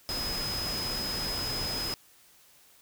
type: tone in noise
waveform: sine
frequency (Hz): 5060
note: D#8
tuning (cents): +28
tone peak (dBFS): -32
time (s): 0.09-1.94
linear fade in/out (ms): 0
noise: pink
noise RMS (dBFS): -36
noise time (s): 0.09-1.94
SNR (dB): +1
effects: white hiss -59 dBFS RMS until 2.81 s